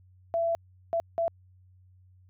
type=tone bursts at uneven times; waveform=sine; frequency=670 Hz; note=E5; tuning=28 cents sharp; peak=-24 dBFS; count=3; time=0.34-0.55 / 0.93-1 / 1.18-1.28 s; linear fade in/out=0 ms; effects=added 92 Hz sine -55 dBFS peak until 2.29 s